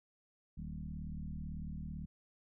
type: tone with frequency modulation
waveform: sine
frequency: 113.7 Hz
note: A#2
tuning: 43 cents flat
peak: -40 dBFS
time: 0.57-2.06 s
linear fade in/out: 10 ms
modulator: 38 Hz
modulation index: 2.6
effects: none